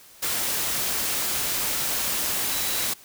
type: tone in noise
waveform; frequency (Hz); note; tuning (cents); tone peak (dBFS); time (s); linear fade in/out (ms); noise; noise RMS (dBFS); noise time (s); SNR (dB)
sine; 3930; B7; -9; -35; 2.51-2.87; 10; white; -26; 0.22-2.94; -12
effects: white hiss -50 dBFS RMS until 3.04 s